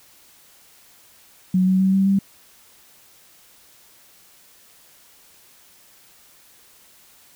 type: tone with pitch steps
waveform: sine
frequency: 185 / 187.69 / 190.42 / 193.19 / 196 Hz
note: F#3 / F#3 / G3 / G3 / G3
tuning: 0 / +25 / -50 / -25 / 0 cents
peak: -14 dBFS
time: 1.54-2.19 s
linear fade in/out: 5 ms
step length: 130 ms
effects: white hiss -52 dBFS RMS until 7.35 s